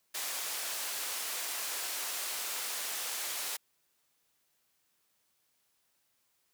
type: band-pass noise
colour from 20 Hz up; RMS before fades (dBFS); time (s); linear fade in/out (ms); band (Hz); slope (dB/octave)
white; -37; 0.14-3.57; 10; 520 to 14000; 12
effects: white hiss -75 dBFS RMS until 6.53 s + high-pass 60 Hz 12 dB/octave